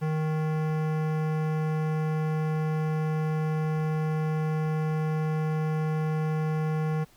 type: tone with hard clipping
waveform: sine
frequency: 155.9 Hz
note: D#3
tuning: 4 cents sharp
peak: -27 dBFS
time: 0.01-7.05 s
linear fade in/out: 20 ms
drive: 18 dB
effects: pink hiss -59 dBFS RMS until 7.16 s